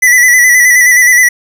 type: tone with vibrato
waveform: square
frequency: 1974 Hz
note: B6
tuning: 1 cent flat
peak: -4 dBFS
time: 0.02-1.29 s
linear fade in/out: 10 ms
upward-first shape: square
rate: 9.5 Hz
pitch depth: 34 cents each way
effects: none